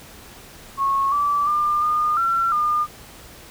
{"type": "tone with pitch steps", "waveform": "sine", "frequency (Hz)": [1096, 1159, 1198, 1217, 1356, 1209], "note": ["C#6", "D6", "D6", "D#6", "E6", "D6"], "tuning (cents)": [-20, -23, 34, -39, 49, 50], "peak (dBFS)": -17, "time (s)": [0.77, 2.87], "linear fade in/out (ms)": 50, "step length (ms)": 350, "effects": ["pink hiss -43 dBFS RMS until 3.5 s"]}